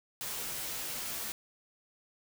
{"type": "noise with comb filter", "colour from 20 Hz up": "white", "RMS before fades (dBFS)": -38, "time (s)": [0.21, 1.32], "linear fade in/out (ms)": 0, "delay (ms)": 11, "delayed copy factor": -0.55, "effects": []}